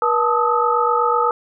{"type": "tone cluster", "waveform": "sine", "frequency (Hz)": [480.5, 878, 1240, 1288], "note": ["B4", "A5", "D#6", "E6"], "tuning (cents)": [-48, -4, -6, -41], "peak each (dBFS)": -20, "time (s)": [0.02, 1.31], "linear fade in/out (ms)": 2, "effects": []}